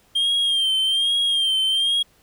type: tone with vibrato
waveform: triangle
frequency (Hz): 3190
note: G7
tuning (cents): +30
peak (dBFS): -16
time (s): 0.15-2.03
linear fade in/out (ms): 10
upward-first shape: sine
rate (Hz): 1.2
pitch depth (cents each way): 55
effects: pink hiss -58 dBFS RMS until 2.22 s